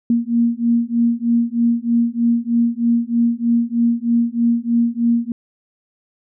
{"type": "beating tone pair", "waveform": "sine", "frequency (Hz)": [233.1, 236.3], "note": ["A#3", "A#3"], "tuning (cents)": [0, 24], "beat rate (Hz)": 3.2, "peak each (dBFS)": -17, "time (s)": [0.1, 5.32], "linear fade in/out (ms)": 2, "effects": []}